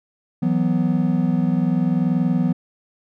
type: chord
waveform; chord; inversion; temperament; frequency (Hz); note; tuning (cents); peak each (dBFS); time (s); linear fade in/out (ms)
triangle; E suspended second; none; just; 164.81 / 185.42 / 247.2; E3 / F#3 / B3; 0 / +4 / +2; -19; 0.42-2.53; 10
effects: none